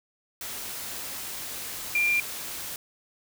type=tone in noise; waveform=sine; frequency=2386 Hz; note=D7; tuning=27 cents sharp; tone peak=-21 dBFS; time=1.95-2.2 s; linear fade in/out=2 ms; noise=white; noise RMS=-36 dBFS; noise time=0.41-2.76 s; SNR=+12 dB; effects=none